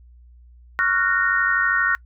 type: chord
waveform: sine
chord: Gb major seventh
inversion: second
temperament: just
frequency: 1110 / 1387.5 / 1480 / 1850 Hz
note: Db6 / F6 / Gb6 / Bb6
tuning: +2 / -12 / 0 / -14 cents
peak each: -27 / -23 / -21 / -21 dBFS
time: 0.79-1.95 s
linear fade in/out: 0 ms
effects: noise-tail reverb RT60 0.1 s tail -24 dB re dry + added 60 Hz sine -45 dBFS peak until 2.05 s